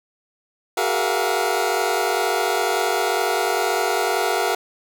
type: tone cluster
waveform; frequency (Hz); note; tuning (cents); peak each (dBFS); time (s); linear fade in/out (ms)
25% pulse; 375.5 / 417.6 / 469.1 / 676 / 721; F#4 / G#4 / A#4 / E5 / F#5; +26 / +10 / +11 / +43 / -45; -22; 0.77-4.55; 5
effects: none